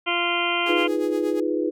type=harmonic tone; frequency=346.9 Hz; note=F4; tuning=12 cents flat; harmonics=1 / 2 / 3 / 4 / 6 / 7 / 8 / 9; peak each=-29 / -29 / -29 / -29 / -29 / -29 / -29 / -29 dBFS; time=0.06-0.88 s; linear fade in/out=20 ms
type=tone with tremolo; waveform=sawtooth; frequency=414.9 Hz; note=G#4; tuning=2 cents flat; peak=-29 dBFS; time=0.66-1.4 s; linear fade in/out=2 ms; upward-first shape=sine; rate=8.5 Hz; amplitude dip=75%
type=chord; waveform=sine; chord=F half-diminished seventh; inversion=third; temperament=equal with one note detuned; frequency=313.3 / 349.2 / 415.3 / 493.9 Hz; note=Eb4 / F4 / Ab4 / Cb5; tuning=+12 / 0 / 0 / 0 cents; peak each=-25 / -26 / -28 / -28 dBFS; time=0.68-1.71 s; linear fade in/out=20 ms
effects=none